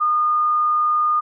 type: tone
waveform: sine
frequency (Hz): 1221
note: D#6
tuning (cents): -33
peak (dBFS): -15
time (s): 0-1.21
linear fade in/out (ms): 20
effects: none